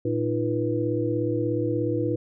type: tone cluster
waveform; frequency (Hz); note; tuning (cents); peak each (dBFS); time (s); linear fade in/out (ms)
sine; 114.6 / 306.8 / 343.6 / 486.3; A#2 / D#4 / F4 / B4; -29 / -24 / -28 / -27; -28; 0.05-2.16; 5
effects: none